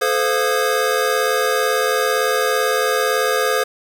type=tone cluster; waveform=square; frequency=436.1 / 514 / 698 / 1225 / 1643 Hz; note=A4 / C5 / F5 / D#6 / G#6; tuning=-15 / -31 / -1 / -27 / -19 cents; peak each=-22 / -21 / -27 / -24 / -25 dBFS; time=0.01-3.64 s; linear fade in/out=10 ms; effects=none